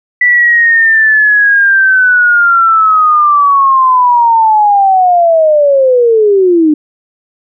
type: linear sweep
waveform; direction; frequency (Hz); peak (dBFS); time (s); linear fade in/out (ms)
sine; down; 1975.5 to 295.4; -4; 0.21-6.74; 5
effects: none